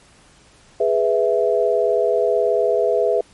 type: chord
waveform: sine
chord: E major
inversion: first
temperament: equal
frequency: 415.3 / 493.9 / 659.3 Hz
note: G#4 / B4 / E5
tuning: 0 / 0 / 0 cents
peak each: -19 dBFS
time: 0.8-3.21 s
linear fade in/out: 5 ms
effects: pink hiss -51 dBFS RMS until 3.33 s + MP3 48 kbps